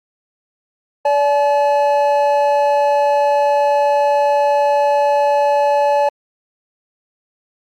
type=tone pair together; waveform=triangle; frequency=576 / 855.6 Hz; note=D5 / A5; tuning=-34 / -49 cents; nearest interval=perfect fifth; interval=685 cents; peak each=-12 / -13 dBFS; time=1.05-6.09 s; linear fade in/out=5 ms; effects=Opus 48 kbps